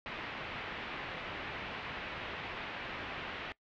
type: low-pass noise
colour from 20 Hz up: white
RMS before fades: -42 dBFS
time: 0.06-3.52 s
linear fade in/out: 0 ms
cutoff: 2900 Hz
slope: 24 dB/octave
effects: noise-tail reverb RT60 0.1 s tail -21 dB re dry + low-pass 5000 Hz 12 dB/octave